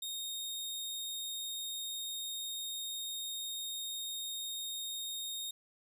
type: tone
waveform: sawtooth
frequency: 3706 Hz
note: A#7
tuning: 11 cents flat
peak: -35 dBFS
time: 0.02-5.51 s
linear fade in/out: 5 ms
effects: none